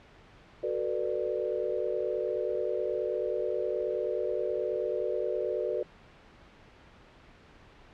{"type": "chord", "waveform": "sine", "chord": "B minor seventh", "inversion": "second", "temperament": "just", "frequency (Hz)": [370.4, 444.5, 493.9, 592.7], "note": ["F#4", "A4", "B4", "D5"], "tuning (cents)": [2, 18, 0, 16], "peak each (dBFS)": [-34, -34, -33, -34], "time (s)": [0.63, 5.83], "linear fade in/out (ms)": 5, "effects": ["pink hiss -55 dBFS RMS until 7.93 s", "low-pass 3000 Hz 12 dB/octave"]}